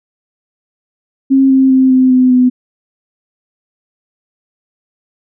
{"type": "tone with pitch steps", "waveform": "sine", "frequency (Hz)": [268.7, 265.2, 261.7, 258.2, 254.8, 251.4], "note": ["C4", "C4", "C4", "C4", "C4", "B3"], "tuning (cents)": [46, 23, 0, -23, -46, 31], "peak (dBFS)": -5, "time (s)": [1.3, 2.5], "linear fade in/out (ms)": 20, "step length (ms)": 200, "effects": []}